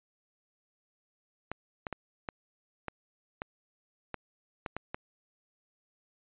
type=clicks; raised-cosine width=0.5 ms; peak=-20 dBFS; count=10; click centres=1.516 / 1.868 / 1.927 / 2.288 / 2.883 / 3.419 / 4.143 / 4.662 / 4.766 / 4.945 s; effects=resampled to 8000 Hz